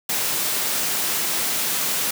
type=high-pass noise; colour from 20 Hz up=white; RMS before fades=-23 dBFS; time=0.09-2.11 s; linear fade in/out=5 ms; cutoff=120 Hz; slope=24 dB/octave; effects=none